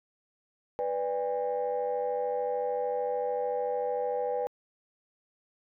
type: chord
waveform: sine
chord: G# diminished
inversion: first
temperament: equal with one note detuned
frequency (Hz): 493.9 / 587.3 / 809.3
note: B4 / D5 / G#5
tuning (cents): 0 / 0 / -45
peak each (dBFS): -29 / -34 / -33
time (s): 0.79-4.47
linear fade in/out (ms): 0
effects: tanh soft clip ceiling -21 dBFS